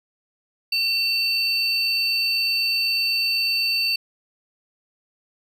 triangle tone pair together, 2710 / 4558 Hz, E7 / C#8, +47 / +47 cents, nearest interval major sixth, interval 900 cents, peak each -22 / -20 dBFS, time 0.72-3.96 s, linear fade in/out 5 ms, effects none

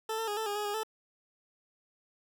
20% pulse tone with pitch steps, 441 / 449.2 / 413.6 / 441.3 / 409.2 / 417.9 / 410.9 / 438.7 Hz, A4 / A4 / G#4 / A4 / G#4 / G#4 / G#4 / A4, +4 / +36 / -7 / +5 / -26 / +11 / -18 / -5 cents, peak -27 dBFS, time 0.09-0.834 s, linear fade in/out 5 ms, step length 93 ms, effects none

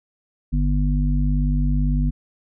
harmonic tone, 49 Hz, G1, in tune, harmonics 1 / 3 / 5, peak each -18 / -23 / -25 dBFS, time 0.52-2.11 s, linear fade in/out 20 ms, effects none

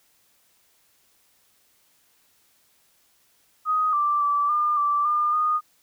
sine tone with pitch steps, 1251 / 1175 / 1160 / 1204 / 1167 / 1205 / 1230 Hz, D#6 / D6 / D6 / D6 / D6 / D6 / D#6, +9 / +1 / -22 / +43 / -11 / +44 / -20 cents, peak -19 dBFS, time 3.65-5.61 s, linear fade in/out 50 ms, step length 280 ms, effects white hiss -63 dBFS RMS until 5.82 s

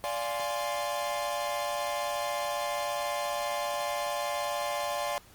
45% pulse chord, D half-diminished seventh, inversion none, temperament equal with one note detuned, 583.9 / 698.5 / 830.6 / 1046.5 Hz, D5 / F5 / Ab5 / C6, -10 / 0 / 0 / 0 cents, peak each -34 / -36 / -37 / -36 dBFS, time 0.04-5.18 s, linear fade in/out 0 ms, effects pink hiss -56 dBFS RMS until 5.34 s + Opus 32 kbps

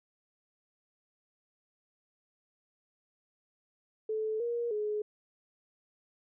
sine tone with pitch steps, 435.4 / 473 / 421.8 Hz, A4 / A#4 / G#4, -18 / +25 / +27 cents, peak -30 dBFS, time 4.09-5.02 s, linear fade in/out 5 ms, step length 310 ms, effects none

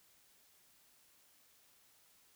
silence, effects white hiss -68 dBFS RMS until 2.35 s

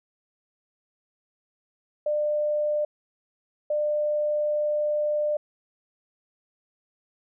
sine tone bursts at uneven times, 598 Hz, D5, 31 cents sharp, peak -22 dBFS, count 2, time 2.06-2.85 / 3.7-5.37 s, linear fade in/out 5 ms, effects none

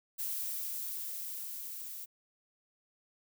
violet noise with level ramp, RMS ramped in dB -36 to -44 dBFS, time 0.18-2.06 s, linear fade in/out 20 ms, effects none

